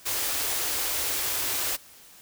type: band-stop noise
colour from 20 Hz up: white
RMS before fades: -28 dBFS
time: 0.05-1.77 s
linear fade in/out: 20 ms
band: 130 to 260 Hz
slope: 96 dB/octave
effects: white hiss -51 dBFS RMS until 2.21 s